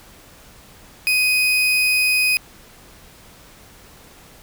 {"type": "tone", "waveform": "35% pulse", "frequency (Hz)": 2500, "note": "D#7", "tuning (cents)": 8, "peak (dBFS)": -13, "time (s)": [1.07, 2.37], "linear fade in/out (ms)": 0, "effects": ["pink hiss -46 dBFS RMS until 4.42 s"]}